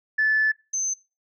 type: tone pair in turn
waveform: sine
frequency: 1741 / 6204 Hz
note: A6 / G8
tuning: -19 / -19 cents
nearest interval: octave + minor seventh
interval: 2200 cents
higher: second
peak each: -17 / -23 dBFS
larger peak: first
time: 0.18-0.52 / 0.73-0.94 s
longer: first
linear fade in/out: 10 ms
effects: noise-tail reverb RT60 0.3 s tail -22 dB re dry + tanh soft clip ceiling -13 dBFS